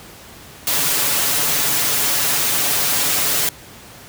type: noise with comb filter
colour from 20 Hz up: white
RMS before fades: -18 dBFS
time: 0.67-3.49 s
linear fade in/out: 2 ms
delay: 7 ms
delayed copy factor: +0.7
effects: pink hiss -40 dBFS RMS until 4.08 s + high-pass 60 Hz 12 dB/octave